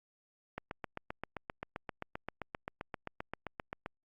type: click train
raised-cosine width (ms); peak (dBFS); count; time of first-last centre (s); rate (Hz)
0.5; -23; 26; 0.58-3.861; 7.62
effects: Opus 48 kbps